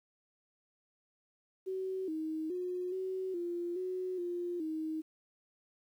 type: tone with pitch steps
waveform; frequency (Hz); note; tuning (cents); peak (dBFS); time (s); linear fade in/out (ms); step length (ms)
sine; 377.8 / 315.4 / 361.6 / 376 / 347 / 368.9 / 350.9 / 315.3; F#4 / D#4 / F#4 / F#4 / F4 / F#4 / F4 / D#4; +36 / +24 / -40 / +28 / -11 / -5 / +8 / +23; -34; 1.66-5.02; 20; 420
effects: 11-bit